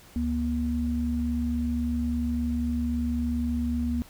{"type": "tone pair together", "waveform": "sine", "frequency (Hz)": [72, 239.7], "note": ["D2", "A#3"], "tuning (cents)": [-34, 48], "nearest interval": "octave + major sixth", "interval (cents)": 2082, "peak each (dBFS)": [-29, -26], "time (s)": [0.16, 4.02], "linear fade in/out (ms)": 0, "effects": ["pink hiss -52 dBFS RMS until 4.09 s"]}